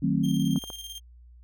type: chord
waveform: sine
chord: D# diminished seventh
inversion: none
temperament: just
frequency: 155.56 / 186.68 / 224 / 268.8 Hz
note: D#3 / F#3 / A3 / C4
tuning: 0 / +16 / +31 / +47 cents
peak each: -27 / -27 / -28 / -27 dBFS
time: 0.02-0.59 s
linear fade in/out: 10 ms
type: tone with tremolo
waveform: sawtooth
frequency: 3190 Hz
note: G7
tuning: 30 cents sharp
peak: -33 dBFS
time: 0.23-1 s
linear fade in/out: 20 ms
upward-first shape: square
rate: 18 Hz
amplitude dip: 50%
type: clicks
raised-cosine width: 1 ms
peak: -26 dBFS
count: 3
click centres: 0.56 / 0.639 / 0.702 s
effects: added 60 Hz sine -48 dBFS peak until 1.43 s